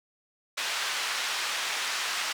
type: band-pass noise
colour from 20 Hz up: pink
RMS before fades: -31 dBFS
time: 0.57-2.33 s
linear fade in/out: 10 ms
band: 1300 to 6000 Hz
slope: 12 dB/octave
effects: none